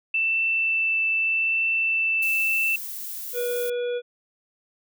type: tone with vibrato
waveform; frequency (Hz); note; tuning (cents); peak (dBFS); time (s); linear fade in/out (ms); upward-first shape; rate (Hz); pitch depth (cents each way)
sine; 2660; E7; +15; -20; 0.14-2.76; 5; triangle; 0.81; 8
type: noise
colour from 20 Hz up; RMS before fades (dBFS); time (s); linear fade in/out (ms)
violet; -34; 2.22-3.7; 5
type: harmonic tone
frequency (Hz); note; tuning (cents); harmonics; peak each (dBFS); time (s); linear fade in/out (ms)
485.7; B4; -29; 1 / 3 / 5 / 7; -24 / -39 / -43 / -42; 3.33-4.02; 50
effects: none